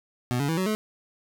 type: tone with pitch steps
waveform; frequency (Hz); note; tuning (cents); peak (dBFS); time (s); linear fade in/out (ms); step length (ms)
25% pulse; 123.47 / 141.83 / 162.92 / 187.15 / 215; B2 / C#3 / E3 / F#3 / A3; 0 / +40 / -20 / +20 / -40; -20; 0.31-0.75; 0; 88
effects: none